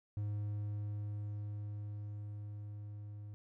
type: tone with level ramp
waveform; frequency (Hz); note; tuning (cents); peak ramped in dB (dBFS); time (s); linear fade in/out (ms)
triangle; 103.83; G#2; 0; -33 to -43; 0.17-3.34; 0
effects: none